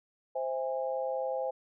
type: chord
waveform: sine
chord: C augmented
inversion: none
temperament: just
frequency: 523.3 / 654.1 / 817.6 Hz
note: C5 / E5 / G#5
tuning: 0 / -14 / -27 cents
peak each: -32 / -37 / -37 dBFS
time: 0.35-1.51 s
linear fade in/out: 10 ms
effects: none